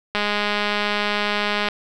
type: click train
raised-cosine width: 0.3 ms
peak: -6 dBFS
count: 319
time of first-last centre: 0.15-1.686 s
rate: 207 Hz
effects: none